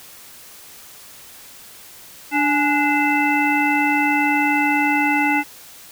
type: harmonic tone with a mistuned harmonic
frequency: 293.7 Hz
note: D4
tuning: in tune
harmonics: 1 / 3 / 5 / 7 / 9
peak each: -20 / -20 / -26 / -21 / -24 dBFS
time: 2.31-5.44 s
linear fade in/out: 50 ms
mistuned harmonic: 3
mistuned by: -80 cents
effects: white hiss -42 dBFS RMS until 5.91 s